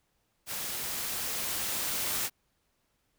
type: noise with level ramp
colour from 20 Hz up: white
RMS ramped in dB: -36 to -31 dBFS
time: 0.46-2.3 s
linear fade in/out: 50 ms
effects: pink hiss -75 dBFS RMS until 3.18 s